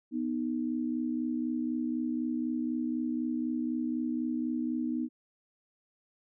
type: tone pair together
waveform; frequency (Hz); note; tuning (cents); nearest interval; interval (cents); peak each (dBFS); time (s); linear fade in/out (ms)
sine; 246.3 / 310.3; B3 / D#4; -5 / -5; major third; 400; -31 / -33; 0.11-5.09; 50
effects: none